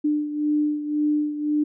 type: beating tone pair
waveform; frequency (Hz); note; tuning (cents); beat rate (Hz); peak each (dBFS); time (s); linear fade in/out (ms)
sine; 298.2 / 300.1; D4 / D4; +27 / +38; 1.9; -21 / -27; 0.04-1.64; 10
effects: none